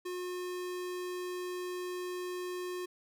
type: tone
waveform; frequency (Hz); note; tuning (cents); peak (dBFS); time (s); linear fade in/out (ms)
square; 360; F#4; -47; -37; 0.05-2.86; 10
effects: none